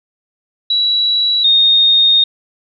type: tone pair in turn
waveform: sine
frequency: 3914 / 3694 Hz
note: B7 / A#7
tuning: -16 / -16 cents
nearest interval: minor second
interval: 100 cents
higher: first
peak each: -11 / -7 dBFS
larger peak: second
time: 0.7-1.44 / 1.44-2.24 s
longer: second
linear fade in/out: 5 ms
effects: none